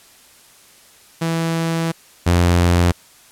sawtooth tone pair in turn, 164.81 / 87.31 Hz, E3 / F2, 0 / 0 cents, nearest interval major seventh, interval 1100 cents, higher first, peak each -14 / -8 dBFS, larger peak second, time 1.21-1.92 / 2.26-2.92 s, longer first, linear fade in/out 10 ms, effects white hiss -48 dBFS RMS until 3.31 s + low-pass 12000 Hz 12 dB/octave

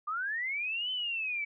sine linear two-way sweep, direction up then down, 1178 to 3065 to 2266 Hz, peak -31 dBFS, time 0.07-1.45 s, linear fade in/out 10 ms, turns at 0.91 s, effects none

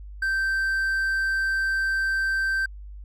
triangle tone, 1560 Hz, G6, 9 cents flat, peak -20 dBFS, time 0.22-2.66 s, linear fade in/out 5 ms, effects added 50 Hz sine -37 dBFS peak until 3.04 s

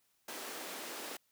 pink high-pass noise, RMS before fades -44 dBFS, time 0.28-1.17 s, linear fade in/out 5 ms, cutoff 280 Hz, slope 24 dB/octave, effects white hiss -75 dBFS RMS until 1.31 s

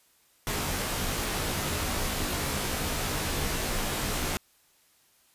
pink noise with comb filter, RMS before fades -30 dBFS, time 0.47-4.37 s, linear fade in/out 0 ms, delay 18 ms, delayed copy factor -0.75, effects white hiss -64 dBFS RMS until 5.34 s + resampled to 32000 Hz

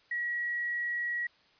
sine tone, 1916 Hz, A#6, 47 cents sharp, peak -30 dBFS, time 0.11-1.27 s, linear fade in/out 5 ms, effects white hiss -64 dBFS RMS until 1.59 s + resampled to 11025 Hz

